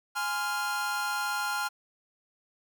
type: chord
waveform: 45% pulse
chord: F minor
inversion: first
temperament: equal with one note detuned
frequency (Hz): 830.6 / 1032.7 / 1396.9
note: Ab5 / C6 / F6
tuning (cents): 0 / -23 / 0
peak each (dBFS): -34 / -37 / -31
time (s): 0.15-1.69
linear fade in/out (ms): 20
effects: none